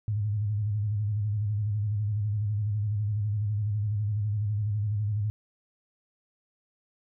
sine tone with vibrato, 104.6 Hz, G#2, 13 cents sharp, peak -25 dBFS, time 0.08-5.3 s, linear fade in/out 0 ms, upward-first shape square, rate 12 Hz, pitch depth 59 cents each way, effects none

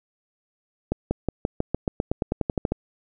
accelerating click train, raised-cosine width 2 ms, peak -9 dBFS, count 16, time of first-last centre 0.92-2.72 s, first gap 190 ms, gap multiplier 0.93, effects none

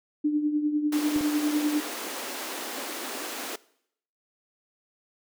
sine tone with tremolo, 298.6 Hz, D4, 29 cents sharp, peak -19 dBFS, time 0.24-1.81 s, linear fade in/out 10 ms, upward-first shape triangle, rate 10 Hz, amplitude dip 60%
pink high-pass noise, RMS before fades -35 dBFS, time 0.92-3.56 s, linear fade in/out 5 ms, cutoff 250 Hz, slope 48 dB/octave
clicks, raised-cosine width 2 ms, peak -23 dBFS, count 2, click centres 1.162 / 1.21 s
effects noise-tail reverb RT60 0.7 s tail -21 dB re dry

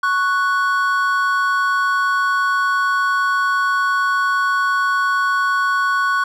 triangle tone pair together, 1108.7 / 1480 Hz, C#6 / F#6, 0 / 0 cents, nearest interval perfect fourth, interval 500 cents, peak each -16 dBFS, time 0.03-6.24 s, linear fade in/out 5 ms, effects none

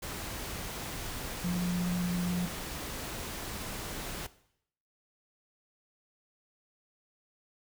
sine tone in noise, 177.3 Hz, F3, 26 cents sharp, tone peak -28 dBFS, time 1.44-2.46 s, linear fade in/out 10 ms, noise pink, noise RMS -39 dBFS, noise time 0.02-4.27 s, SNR +8 dB, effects noise-tail reverb RT60 0.7 s tail -17 dB re dry

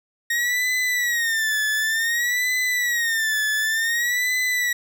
40% pulse tone with vibrato, 1864.7 Hz, A#6, in tune, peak -19 dBFS, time 0.3-4.73 s, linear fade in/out 5 ms, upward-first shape sine, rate 0.55 Hz, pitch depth 130 cents each way, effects none

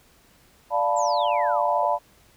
sine chord, B half-diminished seventh, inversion first, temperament equal, 587.3 / 698.5 / 880 / 987.8 Hz, D5 / F5 / A5 / B5, 0 / 0 / 0 / 0 cents, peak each -25 dBFS, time 0.7-1.99 s, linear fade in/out 50 ms
sine exponential sweep, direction down, 7770 to 493.9 Hz, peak -33 dBFS, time 0.96-1.86 s, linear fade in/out 10 ms
effects pink hiss -57 dBFS RMS until 2.36 s

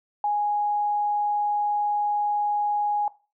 sine tone, 829 Hz, G#5, 3 cents flat, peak -21 dBFS, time 0.24-3.08 s, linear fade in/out 2 ms, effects noise-tail reverb RT60 0.3 s tail -17 dB re dry

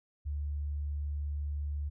sine tone, 72.9 Hz, D2, 12 cents flat, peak -32 dBFS, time 0.25-1.9 s, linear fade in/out 20 ms, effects none

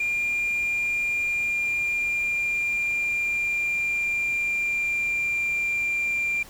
sine tone with pitch glide, 2400 to 2379 Hz, D7 to D7, +37 to +22 cents, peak -21 dBFS, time 0-6.43 s, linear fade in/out 5 ms, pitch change -15 cents, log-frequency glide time 1.42-5.65 s, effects tanh soft clip ceiling -20 dBFS + pink hiss -46 dBFS RMS until 6.49 s

